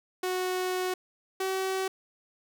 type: tone pair in turn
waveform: sawtooth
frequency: 368 / 380.3 Hz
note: F#4 / F#4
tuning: -9 / +48 cents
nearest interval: minor second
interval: 57 cents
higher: second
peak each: -24 dBFS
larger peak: neither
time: 0.23-0.94 / 1.4-1.88 s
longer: first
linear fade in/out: 5 ms
effects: none